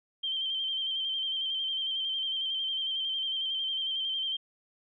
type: tone with vibrato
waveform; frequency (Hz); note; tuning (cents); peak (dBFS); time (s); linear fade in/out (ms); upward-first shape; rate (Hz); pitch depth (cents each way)
sine; 3136; G7; 0; -29; 0.23-4.37; 10; square; 11; 29
effects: none